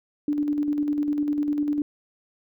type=tone with tremolo; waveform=sine; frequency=293.7 Hz; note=D4; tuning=in tune; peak=-20 dBFS; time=0.28-1.82 s; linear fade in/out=2 ms; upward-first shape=square; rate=10 Hz; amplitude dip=40%; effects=none